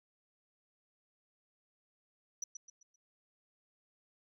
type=tone with echo; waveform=sine; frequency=5920 Hz; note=F#8; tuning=in tune; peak=-33 dBFS; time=2.42-2.44 s; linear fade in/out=5 ms; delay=130 ms; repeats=4; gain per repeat=-9 dB; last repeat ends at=2.96 s; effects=tanh soft clip ceiling -34 dBFS